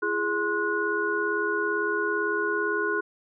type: tone cluster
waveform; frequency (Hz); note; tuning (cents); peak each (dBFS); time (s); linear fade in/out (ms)
sine; 338.5 / 416.3 / 1052 / 1460; E4 / G#4 / C6 / F#6; +46 / +4 / +9 / -24; -32 / -28 / -32 / -27; 0.02-3.01; 10
effects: none